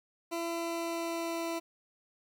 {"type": "tone with pitch glide", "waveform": "20% pulse", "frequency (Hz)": [336.7, 333.4], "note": ["E4", "E4"], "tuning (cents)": [37, 20], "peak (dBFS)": -28, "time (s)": [0.31, 1.6], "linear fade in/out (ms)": 20, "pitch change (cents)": -17, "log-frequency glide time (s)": [0.45, 1.48], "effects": ["11-bit"]}